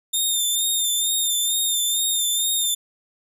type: tone with vibrato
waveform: 15% pulse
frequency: 3623 Hz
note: A7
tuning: 50 cents sharp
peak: -13 dBFS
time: 0.13-2.75 s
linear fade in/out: 10 ms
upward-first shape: sine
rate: 2.2 Hz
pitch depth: 43 cents each way
effects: none